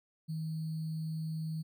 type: tone with sample-and-hold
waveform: sine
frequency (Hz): 159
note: D#3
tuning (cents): +38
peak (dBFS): -34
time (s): 0.28-1.63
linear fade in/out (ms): 20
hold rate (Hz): 4410
effects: none